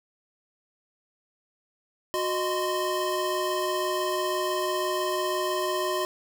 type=tone cluster; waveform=square; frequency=366 / 616 / 1032 Hz; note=F#4 / D#5 / C6; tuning=-19 / -17 / -24 cents; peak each=-30 / -31 / -31 dBFS; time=2.14-6.05 s; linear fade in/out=0 ms; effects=none